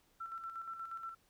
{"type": "tone with tremolo", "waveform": "sine", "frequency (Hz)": 1343, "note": "E6", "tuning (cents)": 32, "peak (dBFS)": -40, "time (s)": [0.2, 1.15], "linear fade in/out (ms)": 10, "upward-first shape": "square", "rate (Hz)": 8.4, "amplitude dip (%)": 50, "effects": ["pink hiss -72 dBFS RMS until 1.29 s"]}